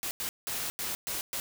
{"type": "noise bursts at uneven times", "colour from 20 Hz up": "white", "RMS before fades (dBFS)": -34, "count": 6, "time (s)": [[0.03, 0.11], [0.2, 0.29], [0.47, 0.7], [0.79, 0.95], [1.07, 1.21], [1.33, 1.4]], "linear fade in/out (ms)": 0, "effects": []}